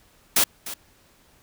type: noise with echo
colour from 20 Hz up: white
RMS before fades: -18 dBFS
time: 0.36-0.44 s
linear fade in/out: 5 ms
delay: 300 ms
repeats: 1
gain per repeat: -15 dB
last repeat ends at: 0.74 s
effects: pink hiss -58 dBFS RMS until 1.42 s